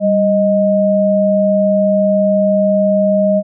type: tone pair together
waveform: sine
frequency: 196.01 / 622.3 Hz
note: G3 / D#5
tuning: 0 / 0 cents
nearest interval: octave + minor sixth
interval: 2000 cents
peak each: -14 / -11 dBFS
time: 0-3.43 s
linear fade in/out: 50 ms
effects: none